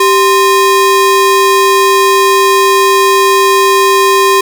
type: ring-modulated tone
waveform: square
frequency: 716 Hz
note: F5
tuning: 43 cents sharp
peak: -3 dBFS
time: 0-4.41 s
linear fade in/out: 5 ms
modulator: 326 Hz
effects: none